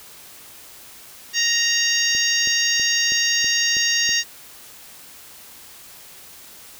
harmonic tone, 932.3 Hz, A#5, in tune, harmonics 2 / 3 / 4 / 5 / 6 / 7, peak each -23 / -24 / -27 / -25 / -23 / -25 dBFS, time 1.33-4.24 s, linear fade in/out 50 ms
click train, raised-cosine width 2 ms, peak -24 dBFS, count 7, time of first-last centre 2.15-4.092 s, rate 3.09 Hz
effects white hiss -43 dBFS RMS until 6.79 s

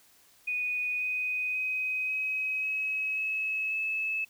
sine tone with pitch steps, 2478 / 2498 / 2518 / 2539 / 2559 / 2580 / 2601 Hz, D#7 / D#7 / D#7 / D#7 / D#7 / E7 / E7, -8 / +6 / +20 / +34 / +48 / -38 / -24 cents, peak -28 dBFS, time 0.47-4.25 s, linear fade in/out 10 ms, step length 540 ms, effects white hiss -61 dBFS RMS until 4.29 s

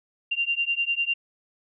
sine beating tone pair, 2773 / 2783 Hz, F7 / F7, -13 / -7 cents, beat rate 10 Hz, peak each -26 dBFS, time 0.31-1.14 s, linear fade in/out 10 ms, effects none

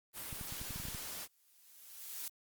white noise, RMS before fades -44 dBFS, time 0.13-1.28 s, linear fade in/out 50 ms
clicks, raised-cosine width 5 ms, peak -33 dBFS, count 10, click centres 0.328 / 0.412 / 0.524 / 0.615 / 0.707 / 0.76 / 0.8 / 0.853 / 0.885 / 0.948 s
blue noise with exponential growth, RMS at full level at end -40 dBFS, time 1.13-2.28 s, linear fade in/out 2 ms, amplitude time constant 250 ms
effects Opus 32 kbps

